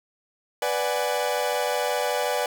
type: chord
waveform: 40% pulse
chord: G# half-diminished seventh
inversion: first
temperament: equal with one note detuned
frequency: 493.9 / 587.3 / 745.1 / 830.6 Hz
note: B4 / D5 / F#5 / G#5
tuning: 0 / 0 / +12 / 0 cents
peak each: -27 / -27 / -30 / -29 dBFS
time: 0.62-2.46 s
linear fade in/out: 2 ms
effects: 8-bit